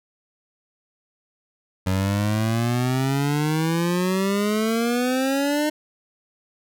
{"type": "exponential sweep", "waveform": "25% pulse", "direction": "up", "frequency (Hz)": [92.5, 305.8], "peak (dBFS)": -16, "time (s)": [1.86, 5.7], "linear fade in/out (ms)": 10, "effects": []}